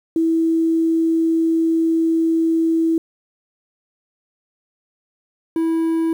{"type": "tone pair in turn", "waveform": ["sine", "triangle"], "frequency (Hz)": [326.9, 326.9], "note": ["E4", "E4"], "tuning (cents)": [-14, -14], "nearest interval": "unison", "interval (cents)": 0, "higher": "neither", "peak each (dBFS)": -14, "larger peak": "neither", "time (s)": [[0.16, 2.98], [5.56, 6.13]], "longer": "first", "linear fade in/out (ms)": 2, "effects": ["8-bit"]}